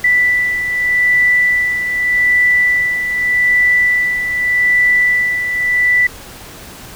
sine beating tone pair, 1975.5 / 1976.33 Hz, B6 / B6, 0 / +1 cents, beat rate 0.83 Hz, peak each -19 / -11 dBFS, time 0.04-6.07 s, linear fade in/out 5 ms, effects pink hiss -34 dBFS RMS until 6.95 s

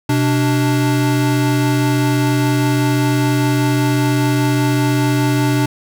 square tone pair together, 126.72 / 294 Hz, B2 / D4, +45 / +2 cents, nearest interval octave + minor third, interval 1457 cents, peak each -16 / -17 dBFS, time 0.09-5.66 s, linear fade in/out 5 ms, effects none

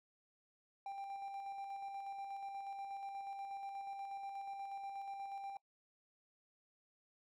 triangle tone with tremolo, 790 Hz, G5, 13 cents sharp, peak -40 dBFS, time 0.86-5.57 s, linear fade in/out 2 ms, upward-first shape square, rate 8.3 Hz, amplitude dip 30%, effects noise-tail reverb RT60 0.1 s tail -24 dB re dry

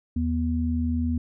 sine tone pair together, 80.99 / 242.7 Hz, E2 / B3, -30 / -30 cents, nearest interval octave + perfect fifth, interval 1900 cents, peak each -25 dBFS, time 0.16-1.18 s, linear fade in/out 5 ms, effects none

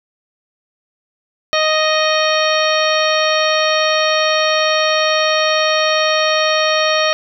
harmonic tone, 622.3 Hz, D#5, in tune, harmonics 1 / 2 / 3 / 4 / 5 / 6 / 7 / 9, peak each -16 / -19 / -21 / -22 / -23 / -24 / -24 / -26 dBFS, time 1.53-7.13 s, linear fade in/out 0 ms, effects none

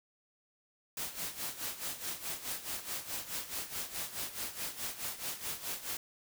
white noise with tremolo, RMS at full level -37 dBFS, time 0.97-5.97 s, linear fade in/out 2 ms, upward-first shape sine, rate 4.7 Hz, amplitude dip 75%, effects none

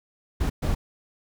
brown noise bursts at uneven times, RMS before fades -24 dBFS, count 2, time 0.4-0.5 / 0.62-0.75 s, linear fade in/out 10 ms, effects none

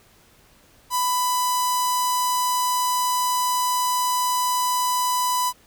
sawtooth tone with notch filter, 996 Hz, B5, 14 cents sharp, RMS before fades -22 dBFS, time 0.9-5.53 s, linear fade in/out 50 ms, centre 2200 Hz, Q 0.61, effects pink hiss -55 dBFS RMS until 5.66 s

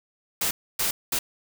white noise bursts at uneven times, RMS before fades -25 dBFS, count 3, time 0.41-0.51 / 0.79-0.91 / 1.12-1.19 s, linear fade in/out 5 ms, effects none

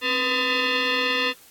sine tone with frequency modulation, 493.9 Hz, B4, in tune, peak -20 dBFS, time 0.01-1.34 s, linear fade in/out 50 ms, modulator 759 Hz, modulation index 4.4, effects white hiss -51 dBFS RMS until 1.5 s + AAC 64 kbps

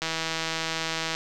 click train, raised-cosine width 0.2 ms, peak -11 dBFS, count 184, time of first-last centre 0.02-1.15 s, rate 162 Hz, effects none

